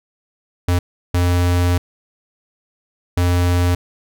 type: tone bursts at uneven times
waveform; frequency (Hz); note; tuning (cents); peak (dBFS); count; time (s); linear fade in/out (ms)
square; 88.4; F2; +22; -14; 3; 0.68-0.79 / 1.14-1.78 / 3.17-3.75; 5
effects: none